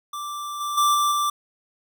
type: tone with level steps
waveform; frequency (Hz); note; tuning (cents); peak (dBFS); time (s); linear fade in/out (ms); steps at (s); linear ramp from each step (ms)
square; 1174.7; D6; 0; -30 / -26 / -17 / -19 / -21; 0.13-1.3; 5; 0.6 / 0.77 / 0.94 / 1.11; 10
effects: none